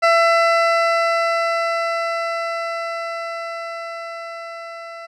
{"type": "tone with level ramp", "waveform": "20% pulse", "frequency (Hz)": 670, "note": "E5", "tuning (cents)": 28, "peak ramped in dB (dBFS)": [-6, -27], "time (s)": [0.02, 5.07], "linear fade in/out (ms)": 20, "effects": ["low-pass 4000 Hz 12 dB/octave"]}